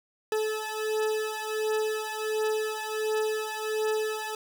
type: beating tone pair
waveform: 40% pulse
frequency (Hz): 432.3 / 433.7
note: A4 / A4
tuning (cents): -31 / -25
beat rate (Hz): 1.4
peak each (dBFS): -29 / -30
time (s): 0.32-4.35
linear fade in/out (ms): 2
effects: none